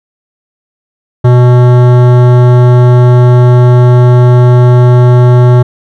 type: tone with hard clipping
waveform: sine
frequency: 123.47 Hz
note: B2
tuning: in tune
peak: -3 dBFS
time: 1.24-5.63 s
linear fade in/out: 10 ms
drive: 16 dB
effects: none